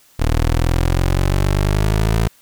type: exponential sweep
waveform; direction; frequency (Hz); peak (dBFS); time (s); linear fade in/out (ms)
20% pulse; up; 38.22 to 56.4; -9; 0.19-2.28; 10
effects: white hiss -52 dBFS RMS until 2.41 s